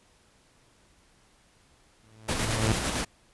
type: tone with exponential growth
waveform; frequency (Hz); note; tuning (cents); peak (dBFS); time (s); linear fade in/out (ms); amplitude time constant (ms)
sawtooth; 110; A2; 0; -17; 2.03-2.72; 0; 150
type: noise with tremolo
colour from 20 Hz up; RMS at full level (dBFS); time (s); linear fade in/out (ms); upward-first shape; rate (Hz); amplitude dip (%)
pink; -28; 2.28-3.05; 10; square; 8.9; 30
effects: pink hiss -62 dBFS RMS until 3.33 s + resampled to 24000 Hz